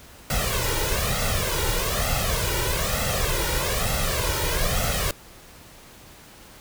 pink noise with flanger, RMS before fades -24 dBFS, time 0.3-5.11 s, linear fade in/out 2 ms, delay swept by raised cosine 1.5 to 2.12 ms, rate 1.1 Hz, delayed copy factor +0.8, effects pink hiss -47 dBFS RMS until 6.6 s

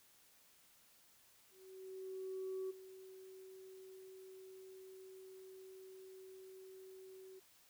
sine tone with ADSR envelope, 378.1 Hz, F#4, 38 cents sharp, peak -38 dBFS, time 1.5-7.4 s, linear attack 1200 ms, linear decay 15 ms, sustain -15 dB, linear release 16 ms, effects tanh soft clip ceiling -37 dBFS + white hiss -68 dBFS RMS until 7.69 s

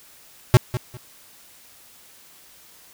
square tone with echo, 123.3 Hz, B2, 2 cents flat, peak -9 dBFS, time 0.54-0.57 s, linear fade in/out 0 ms, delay 200 ms, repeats 2, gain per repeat -13 dB, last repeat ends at 0.97 s, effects white hiss -50 dBFS RMS until 2.93 s

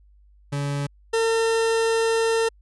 40% pulse tone pair in turn, 142.5 / 453.2 Hz, C#3 / A#4, +48 / -49 cents, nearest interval octave + minor sixth, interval 2003 cents, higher second, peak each -23 / -18 dBFS, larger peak second, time 0.52-0.87 / 1.13-2.49 s, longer second, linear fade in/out 10 ms, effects added 50 Hz sine -51 dBFS peak until 2.61 s + resampled to 24000 Hz

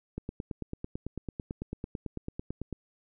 click train, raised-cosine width 3 ms, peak -22 dBFS, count 24, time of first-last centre 0.18-2.727 s, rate 9.03 Hz, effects none

